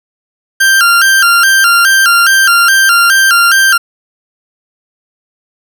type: tone with vibrato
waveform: 40% pulse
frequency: 1479 Hz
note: F#6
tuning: 1 cent flat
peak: -4 dBFS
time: 0.6-3.78 s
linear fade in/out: 10 ms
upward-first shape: square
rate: 2.4 Hz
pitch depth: 110 cents each way
effects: none